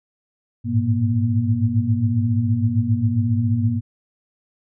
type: tone cluster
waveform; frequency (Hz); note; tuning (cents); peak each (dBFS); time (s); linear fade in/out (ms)
sine; 101.6 / 108.6 / 116.5 / 237.4; G#2 / A2 / A#2 / A#3; -38 / -22 / -1 / +32; -22; 0.64-3.81; 50
effects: none